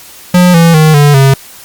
square tone with pitch steps, 179.1 / 167.11 / 155.92 / 145.47 / 135.73 Hz, F3 / E3 / D#3 / D3 / C#3, +44 / +24 / +4 / -16 / -36 cents, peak -3 dBFS, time 0.34-1.34 s, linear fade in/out 5 ms, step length 200 ms, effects white hiss -33 dBFS RMS until 1.64 s + Opus 48 kbps

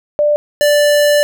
sine / square tone pair in turn, 592 / 586.9 Hz, D5 / D5, +14 / -1 cents, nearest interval unison, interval 15 cents, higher first, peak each -9 dBFS, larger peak neither, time 0.19-0.36 / 0.61-1.23 s, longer second, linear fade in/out 0 ms, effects none

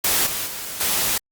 white noise with level steps, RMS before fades -19 / -26 / -31 / -21 dBFS, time 0.04-1.18 s, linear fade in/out 5 ms, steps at 0.26 / 0.46 / 0.8 s, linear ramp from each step 10 ms, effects Opus 48 kbps

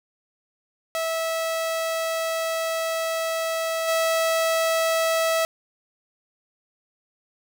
sawtooth tone with level steps, 652 Hz, E5, 19 cents flat, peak -20 / -16 dBFS, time 0.95-5.45 s, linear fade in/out 0 ms, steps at 3.87 s, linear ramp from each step 20 ms, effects none

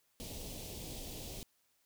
pink band-stop noise, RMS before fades -45 dBFS, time 0.2-1.43 s, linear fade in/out 0 ms, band 710 to 2800 Hz, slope 24 dB/octave, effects white hiss -75 dBFS RMS until 1.85 s

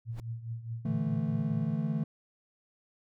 sine tone with tremolo, 115.1 Hz, A#2, 22 cents flat, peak -32 dBFS, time 0.05-1.76 s, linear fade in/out 50 ms, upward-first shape triangle, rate 4.8 Hz, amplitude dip 80%
brown noise with exponential growth, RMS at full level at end -35 dBFS, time 0.09-0.2 s, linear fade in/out 1 ms, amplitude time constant 23 ms
triangle chord, D suspended second, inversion none, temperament equal, 146.83 / 164.81 / 220 Hz, D3 / E3 / A3, 0 / 0 / 0 cents, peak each -31 dBFS, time 0.85-2.04 s, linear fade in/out 5 ms
effects none

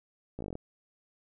slowing click train, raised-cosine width 2 ms, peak -25 dBFS, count 9, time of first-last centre 0.39-0.554 s, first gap 16 ms, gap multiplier 1.07, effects none

